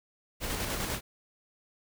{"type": "noise with tremolo", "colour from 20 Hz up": "pink", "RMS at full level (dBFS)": -32, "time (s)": [0.4, 1.01], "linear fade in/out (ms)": 50, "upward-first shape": "square", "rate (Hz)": 10, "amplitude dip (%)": 30, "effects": []}